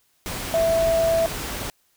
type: tone in noise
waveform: sine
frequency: 660 Hz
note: E5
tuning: 2 cents sharp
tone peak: -17 dBFS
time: 0.54-1.26 s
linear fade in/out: 0 ms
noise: pink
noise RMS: -30 dBFS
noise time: 0.26-1.7 s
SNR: +10 dB
effects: white hiss -65 dBFS RMS until 1.96 s